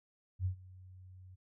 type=tone with ADSR envelope; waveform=sine; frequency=92.5 Hz; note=F#2; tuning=in tune; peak=-29 dBFS; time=0.39-1.36 s; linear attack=63 ms; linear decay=99 ms; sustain=-22 dB; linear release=19 ms; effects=none